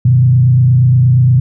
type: tone with frequency modulation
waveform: sine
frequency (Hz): 125.5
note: B2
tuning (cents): +28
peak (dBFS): -5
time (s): 0.05-1.4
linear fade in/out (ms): 5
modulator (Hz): 28.5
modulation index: 0.59
effects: none